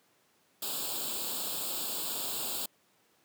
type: noise with comb filter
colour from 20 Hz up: white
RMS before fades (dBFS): -35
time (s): 0.62-2.66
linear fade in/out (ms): 5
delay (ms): 0.25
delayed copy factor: +0.85
effects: pink hiss -68 dBFS RMS until 3.24 s + high-pass 200 Hz 12 dB/octave